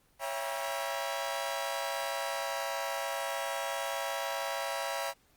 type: chord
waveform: sawtooth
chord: C# diminished seventh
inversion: none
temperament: just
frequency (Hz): 554.4 / 665.2 / 798.3 / 957.9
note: C#5 / E5 / G5 / Bb5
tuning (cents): 0 / +16 / +31 / +47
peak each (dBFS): -34 / -34 / -36 / -35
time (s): 0.19-5.14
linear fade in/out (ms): 50
effects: pink hiss -67 dBFS RMS until 5.36 s + Opus 24 kbps